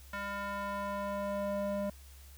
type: tone with band-pass filter sweep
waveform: square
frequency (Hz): 200.9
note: G3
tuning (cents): +43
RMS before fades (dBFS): -36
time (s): 0.13-1.9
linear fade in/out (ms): 5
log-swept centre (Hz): 1500 to 490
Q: 1.8
effects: added 68 Hz sine -51 dBFS peak until 2.37 s + white hiss -59 dBFS RMS until 2.37 s